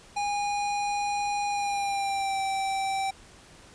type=tone with pitch glide; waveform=square; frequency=818 to 777.5 Hz; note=G#5 to G5; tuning=-26 to -14 cents; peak=-27 dBFS; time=0.16-3.11 s; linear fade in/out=10 ms; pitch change=-88 cents; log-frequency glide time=1.48-2.4 s; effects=pink hiss -52 dBFS RMS until 3.74 s + resampled to 22050 Hz